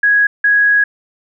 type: tone pair in turn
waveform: sine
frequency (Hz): 1661.2 / 1661.2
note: G#6 / G#6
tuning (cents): 0 / 0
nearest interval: unison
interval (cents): 0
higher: neither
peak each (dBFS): -8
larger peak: neither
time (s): 0.03-0.27 / 0.44-0.84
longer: second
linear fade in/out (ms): 5
effects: none